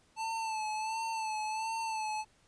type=tone with vibrato; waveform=square; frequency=880 Hz; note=A5; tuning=in tune; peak=-34 dBFS; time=0.16-2.25 s; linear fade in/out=50 ms; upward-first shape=sine; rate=1.4 Hz; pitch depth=45 cents each way; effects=pink hiss -67 dBFS RMS until 2.47 s + resampled to 22050 Hz